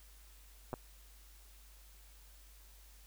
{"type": "clicks", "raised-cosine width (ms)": 1, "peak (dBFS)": -25, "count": 2, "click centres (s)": [0.731, 0.739], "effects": ["added 50 Hz sine -57 dBFS peak until 3.06 s", "white hiss -63 dBFS RMS until 3.06 s"]}